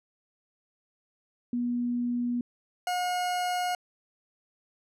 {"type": "tone pair in turn", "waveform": ["sine", "40% pulse"], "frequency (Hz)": [242.1, 720.3], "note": ["B3", "F#5"], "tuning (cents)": [-34, -47], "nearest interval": "octave + perfect fifth", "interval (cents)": 1887, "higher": "second", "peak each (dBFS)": -26, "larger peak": "neither", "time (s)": [[1.53, 2.41], [2.87, 3.75]], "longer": "neither", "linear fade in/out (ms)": 2, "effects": ["low-pass 11000 Hz 12 dB/octave"]}